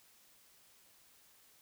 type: silence
effects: white hiss -65 dBFS RMS until 1.61 s